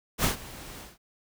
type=noise with ADSR envelope; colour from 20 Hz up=pink; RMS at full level=-23 dBFS; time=0.18-0.98 s; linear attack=61 ms; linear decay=120 ms; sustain=-20 dB; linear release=180 ms; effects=none